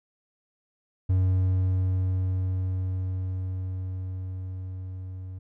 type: tone with level ramp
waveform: triangle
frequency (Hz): 93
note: F#2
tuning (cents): +9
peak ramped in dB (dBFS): -17 to -33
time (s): 1.09-5.39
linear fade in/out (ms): 10
effects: none